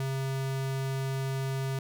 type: tone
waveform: square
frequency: 134.3 Hz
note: C3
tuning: 46 cents sharp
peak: -30 dBFS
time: 0-1.79 s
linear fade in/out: 2 ms
effects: none